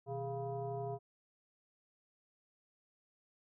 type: tone with frequency modulation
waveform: sine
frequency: 410 Hz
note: G#4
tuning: 22 cents flat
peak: -37 dBFS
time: 0.06-0.99 s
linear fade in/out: 50 ms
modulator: 284 Hz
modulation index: 1.3
effects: none